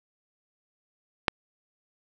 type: click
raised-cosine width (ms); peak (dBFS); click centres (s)
0.3; -4; 1.282
effects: none